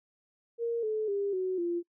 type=tone with pitch steps; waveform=sine; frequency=466.2 / 432.5 / 401.2 / 372.2 / 345.2 Hz; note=A#4 / A4 / G4 / F#4 / F4; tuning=0 / -30 / +40 / +10 / -20 cents; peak=-28 dBFS; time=0.58-1.83 s; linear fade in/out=50 ms; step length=250 ms; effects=noise-tail reverb RT60 0.1 s tail -26 dB re dry